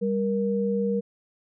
sine tone pair together, 198.2 / 471.4 Hz, G3 / A#4, +19 / +19 cents, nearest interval octave + minor third, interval 1500 cents, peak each -25 dBFS, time 0.01-1.01 s, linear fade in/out 20 ms, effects none

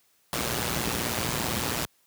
pink noise with amplitude modulation, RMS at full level -25 dBFS, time 0.33-1.85 s, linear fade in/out 0 ms, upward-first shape sine, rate 118 Hz, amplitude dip 75%, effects white hiss -66 dBFS RMS until 2.06 s + high-pass 80 Hz 12 dB/octave

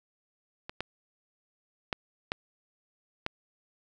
clicks, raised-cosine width 0.3 ms, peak -22 / -16 / -13 / -13 / -14 dBFS, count 5, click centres 0.695 / 0.806 / 1.928 / 2.319 / 3.264 s, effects none

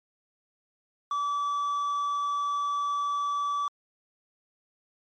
triangle tone with quantisation, 1152 Hz, D6, 34 cents flat, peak -24 dBFS, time 1.11-3.68 s, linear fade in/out 2 ms, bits 8, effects low-pass 6000 Hz 12 dB/octave + MP3 48 kbps

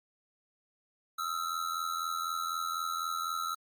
square ring-modulated tone, 1313 Hz, E6, 7 cents flat, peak -30 dBFS, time 1.18-3.55 s, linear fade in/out 10 ms, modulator 42 Hz, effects Opus 48 kbps

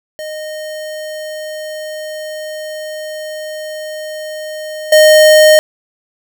square tone with level steps, 617 Hz, D#5, 15 cents flat, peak -23 / -4 dBFS, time 0.19-5.59 s, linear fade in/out 0 ms, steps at 4.92 s, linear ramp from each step 5 ms, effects none

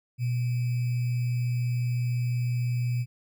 sine tone with sample-and-hold, 122.1 Hz, B2, 19 cents flat, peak -24 dBFS, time 0.18-3.06 s, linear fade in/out 50 ms, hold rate 2450 Hz, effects none

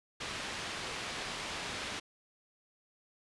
white low-pass noise, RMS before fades -40 dBFS, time 0.2-2 s, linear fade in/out 10 ms, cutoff 3700 Hz, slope 12 dB/octave, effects resampled to 24000 Hz

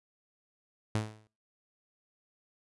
sawtooth tone with exponential decay, 108.2 Hz, A2, 29 cents flat, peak -22 dBFS, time 0.95-1.27 s, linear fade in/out 0 ms, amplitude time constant 68 ms, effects noise-tail reverb RT60 0.4 s tail -23 dB re dry + resampled to 24000 Hz

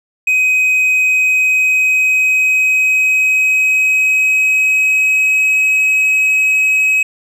triangle tone with pitch glide, 2519 to 2548 Hz, D#7 to D#7, +21 to +41 cents, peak -8 dBFS, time 0.27-7.03 s, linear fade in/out 5 ms, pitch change +20 cents, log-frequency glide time 0.99-5.66 s, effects none

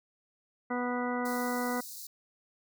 harmonic tone, 246 Hz, B3, 7 cents flat, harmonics 1 / 2 / 3 / 4 / 5 / 6 / 8, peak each -33 / -36 / -38 / -39 / -40 / -41 / -42 dBFS, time 0.7-1.81 s, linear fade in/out 10 ms
white high-pass noise, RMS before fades -44 dBFS, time 1.25-2.07 s, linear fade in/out 5 ms, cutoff 3900 Hz, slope 96 dB/octave
effects none

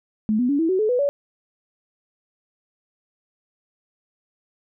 sine tone with pitch steps, 215.3 / 247.3 / 284.1 / 326.3 / 374.9 / 430.6 / 494.6 / 568.2 Hz, A3 / B3 / C#4 / E4 / F#4 / A4 / B4 / C#5, -37 / +3 / +43 / -18 / +23 / -37 / +3 / +43 cents, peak -17 dBFS, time 0.29-1.09 s, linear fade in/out 0 ms, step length 100 ms, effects none

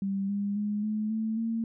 sine tone with pitch steps, 196 / 201.9 / 207.9 / 214.1 / 220.5 / 227.1 Hz, G3 / G#3 / G#3 / A3 / A3 / A#3, 0 / -49 / +2 / -47 / +4 / -45 cents, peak -27 dBFS, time 0.02-1.64 s, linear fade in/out 2 ms, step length 270 ms, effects none

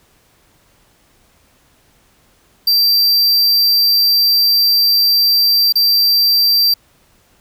square tone with dropouts, 4699 Hz, D8, in tune, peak -10 dBFS, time 2.67-6.74 s, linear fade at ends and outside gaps 5 ms, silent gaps 5.725-5.755 s, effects pink hiss -54 dBFS RMS until 7.4 s

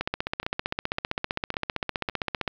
two click trains, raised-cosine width 0.3 ms, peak -10 / -22 dBFS, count 39 / 4, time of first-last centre 0.01-2.478 / 0.43-2.097 s, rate 15.4 / 1.8 Hz, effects low-pass 5000 Hz 12 dB/octave + 8-bit

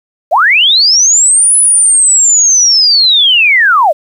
sine linear two-way sweep, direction up then down, 544 to 10150 to 544 Hz, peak -4 dBFS, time 0.31-3.93 s, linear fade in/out 20 ms, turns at 1.56 s, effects 7-bit

